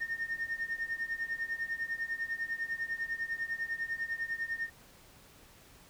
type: tone with tremolo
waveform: sine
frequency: 1830 Hz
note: A#6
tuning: 32 cents flat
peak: -28 dBFS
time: 0-4.7 s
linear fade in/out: 20 ms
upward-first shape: triangle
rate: 10 Hz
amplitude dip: 95%
effects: tanh soft clip ceiling -28 dBFS + pink hiss -58 dBFS RMS until 5.89 s